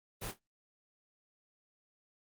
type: noise with echo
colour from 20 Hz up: pink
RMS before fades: -40 dBFS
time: 0.21-0.32 s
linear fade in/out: 20 ms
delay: 25 ms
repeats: 3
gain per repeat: -11 dB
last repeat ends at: 0.395 s
effects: Opus 24 kbps